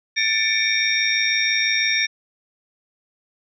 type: tone cluster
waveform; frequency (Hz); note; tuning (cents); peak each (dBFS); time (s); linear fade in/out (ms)
sine; 1773 / 2239 / 2345 / 3682 / 5590; A6 / C#7 / D7 / A#7 / F8; +13 / +17 / -3 / -22 / +1; -24; 0.16-2.07; 20
effects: none